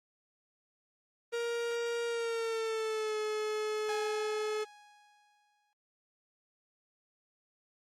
45% pulse tone with pitch glide, 469.8 to 428.3 Hz, A#4 to A4, +13 to -47 cents, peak -32 dBFS, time 1.32-4.65 s, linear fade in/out 20 ms, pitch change -160 cents, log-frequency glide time 2.07-3.17 s
sawtooth tone with exponential decay, 830.6 Hz, G#5, in tune, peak -32 dBFS, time 3.89-5.73 s, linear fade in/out 0 ms, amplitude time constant 400 ms
effects low-pass 8000 Hz 12 dB/octave + Opus 24 kbps

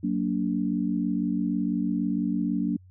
sine chord, Gb augmented, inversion none, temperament just, 185 / 231.2 / 289.1 Hz, Gb3 / Bb3 / D4, 0 / -14 / -27 cents, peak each -28 dBFS, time 0.03-2.77 s, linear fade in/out 10 ms, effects added 92 Hz sine -49 dBFS peak until 2.9 s

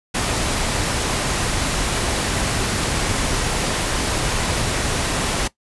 pink noise, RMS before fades -21 dBFS, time 0.14-5.48 s, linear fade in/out 10 ms, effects noise-tail reverb RT60 0.1 s tail -18 dB re dry + resampled to 24000 Hz

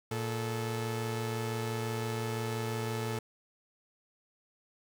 sawtooth tone pair together, 115.24 / 435.1 Hz, A#2 / A4, -19 / -19 cents, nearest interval octave + major seventh, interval 2300 cents, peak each -30 / -33 dBFS, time 0.11-3.19 s, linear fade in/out 5 ms, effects none

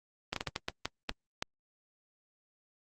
slowing click train, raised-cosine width 0.2 ms, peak -14 dBFS, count 9, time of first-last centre 0.33-1.425 s, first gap 33 ms, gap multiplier 1.39, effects Opus 24 kbps

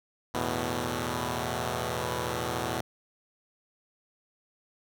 5% pulse chord, E suspended fourth, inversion none, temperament equal, 82.41 / 110 / 123.47 Hz, E2 / A2 / B2, 0 / 0 / 0 cents, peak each -23 / -24 / -21 dBFS, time 0.34-2.81 s, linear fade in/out 5 ms, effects none

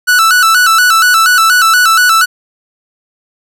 45% pulse tone with vibrato, 1396.9 Hz, F6, in tune, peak -5 dBFS, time 0.07-2.26 s, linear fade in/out 20 ms, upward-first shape square, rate 4.2 Hz, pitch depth 95 cents each way, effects none

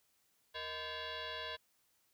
sine tone with frequency modulation, 1174.7 Hz, D6, in tune, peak -40 dBFS, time 0.54-1.57 s, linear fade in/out 20 ms, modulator 548 Hz, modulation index 5.4, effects white hiss -75 dBFS RMS until 2.13 s

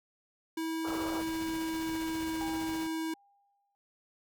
square tone with pitch glide, 323.8 to 321.7 Hz, E4 to E4, -31 to -42 cents, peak -33 dBFS, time 0.57-3.14 s, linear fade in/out 5 ms, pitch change -11 cents, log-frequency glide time 1.33-2.37 s
pink band-pass noise, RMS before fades -41 dBFS, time 0.84-1.22 s, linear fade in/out 10 ms, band 370 to 1400 Hz, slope 96 dB/octave
pink noise with tremolo, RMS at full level -44 dBFS, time 0.87-2.87 s, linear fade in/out 5 ms, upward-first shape sine, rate 15 Hz, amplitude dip 45%
sine tone with exponential decay, 804 Hz, G5, 44 cents sharp, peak -38 dBFS, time 2.41-3.75 s, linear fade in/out 0 ms, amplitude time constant 290 ms
effects none

